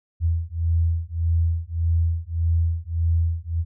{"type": "beating tone pair", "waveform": "sine", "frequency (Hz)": [82.41, 84.11], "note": ["E2", "E2"], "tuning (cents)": [0, 35], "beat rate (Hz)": 1.7, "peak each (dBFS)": -22, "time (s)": [0.2, 3.65], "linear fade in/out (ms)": 50, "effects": []}